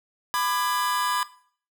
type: chord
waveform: 45% pulse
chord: G# diminished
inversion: first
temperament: just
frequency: 996.7 / 1196.1 / 1661.2 Hz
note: B5 / D6 / G#6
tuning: +16 / +31 / 0 cents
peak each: -26 / -28 / -30 dBFS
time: 0.34-1.23 s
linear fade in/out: 0 ms
effects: noise-tail reverb RT60 0.5 s tail -17 dB re dry